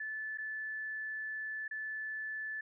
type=tone with dropouts; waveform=sine; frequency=1742 Hz; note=A6; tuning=18 cents flat; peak=-37 dBFS; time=0-2.61 s; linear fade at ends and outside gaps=5 ms; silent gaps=0.375-0.383 / 1.68-1.71 s; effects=none